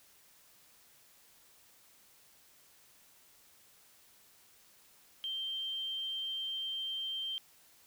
sine tone, 3146 Hz, G7, 6 cents sharp, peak -35 dBFS, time 5.24-7.38 s, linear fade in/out 0 ms, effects white hiss -63 dBFS RMS until 7.86 s

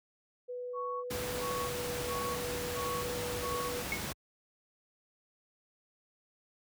sine tone with pitch glide, 493.9 to 488.5 Hz, B4 to B4, 0 to -19 cents, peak -37 dBFS, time 0.48-3.83 s, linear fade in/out 20 ms, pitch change -19 cents, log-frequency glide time 1.52-1.71 s
sine tone bursts, 1111 Hz, C#6, 4 cents sharp, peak -36 dBFS, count 5, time 0.73-3.72 s, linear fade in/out 50 ms, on 310 ms, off 360 ms
pink noise, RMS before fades -38 dBFS, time 1.1-4.13 s, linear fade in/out 10 ms
sine tone with exponential decay, 2190 Hz, C#7, 22 cents flat, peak -28 dBFS, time 3.92-4.05 s, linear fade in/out 2 ms, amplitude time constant 27 ms
effects high-pass 60 Hz 12 dB/octave

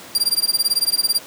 sawtooth tone with tremolo, 4754 Hz, D8, 20 cents sharp, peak -10 dBFS, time 0.15-1.19 s, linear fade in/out 0 ms, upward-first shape sine, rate 18 Hz, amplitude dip 100%, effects pink hiss -38 dBFS RMS until 1.26 s + high-pass 200 Hz 12 dB/octave

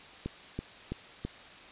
click train, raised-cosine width 3 ms, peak -21 dBFS, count 4, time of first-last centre 0.26-1.25 s, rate 3.03 Hz, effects white hiss -50 dBFS RMS until 1.71 s + resampled to 8000 Hz

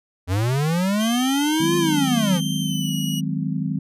square linear two-way sweep, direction up then down, 85.7 to 351 to 160.7 Hz, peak -19 dBFS, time 0.27-2.41 s, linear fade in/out 50 ms, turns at 1.77 s
sawtooth tone with pitch glide, 3136 to 2909 Hz, G7 to F#7, 0 to -30 cents, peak -25 dBFS, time 0.99-3.21 s, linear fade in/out 20 ms, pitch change -130 cents, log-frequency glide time 2.59-2.93 s
sine chord, Ab dominant seventh, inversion second, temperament just, 155.74 / 186.89 / 207.7 / 259.6 Hz, Eb3 / Gb3 / Ab3 / C4, +2 / +18 / 0 / -13 cents, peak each -25 / -27 / -29 / -28 dBFS, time 1.6-3.79 s, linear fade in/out 5 ms
effects resampled to 32000 Hz

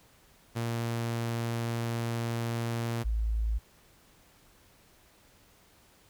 sawtooth / sine tone pair in turn, 116.54 / 55 Hz, A#2 / A1, 0 / 0 cents, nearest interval octave + minor second, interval 1300 cents, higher first, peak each -26 dBFS, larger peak neither, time 0.55-3.04 / 3.04-3.59 s, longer first, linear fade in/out 20 ms, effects pink hiss -61 dBFS RMS until 6.09 s

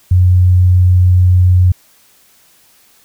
sine tone, 90.7 Hz, F#2, 34 cents flat, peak -5 dBFS, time 0.11-1.72 s, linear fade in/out 5 ms, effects white hiss -49 dBFS RMS until 3.04 s

